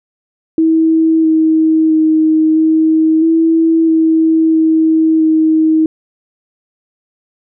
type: tone with pitch steps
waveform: sine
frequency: 322.3 / 317.8 / 314.7 / 317.6 / 326.2 / 321.6 / 319.4 / 316.3 Hz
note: E4 / D#4 / D#4 / D#4 / E4 / E4 / D#4 / D#4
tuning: -39 / +37 / +20 / +36 / -18 / -43 / +45 / +29 cents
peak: -7 dBFS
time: 0.58-5.86 s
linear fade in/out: 2 ms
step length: 660 ms
effects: none